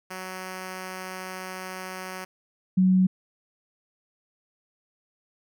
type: tone pair in turn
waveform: 5% pulse / sine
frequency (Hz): 186.1 / 186.1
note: F#3 / F#3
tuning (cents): +10 / +10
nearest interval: unison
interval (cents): 0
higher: neither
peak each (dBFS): -23 / -16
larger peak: second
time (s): 0.1-2.25 / 2.77-3.07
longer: first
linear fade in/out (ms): 10
effects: none